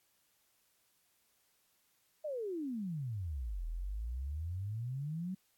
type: exponential two-way sweep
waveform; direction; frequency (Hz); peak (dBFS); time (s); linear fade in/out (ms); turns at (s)
sine; down then up; 634 to 39.35 to 192.9; -36; 2.24-5.35; 10; 3.66
effects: white hiss -74 dBFS RMS until 5.57 s + AAC 64 kbps